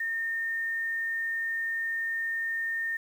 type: tone with quantisation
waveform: sine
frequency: 1823 Hz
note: A#6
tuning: 39 cents flat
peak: -28 dBFS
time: 0-2.97 s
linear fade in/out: 5 ms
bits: 9
effects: none